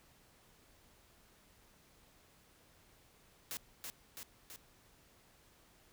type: noise with echo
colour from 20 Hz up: white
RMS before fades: -42 dBFS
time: 3.51-3.57 s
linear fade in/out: 0 ms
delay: 330 ms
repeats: 3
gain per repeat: -3 dB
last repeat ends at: 4.56 s
effects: pink hiss -66 dBFS RMS until 5.92 s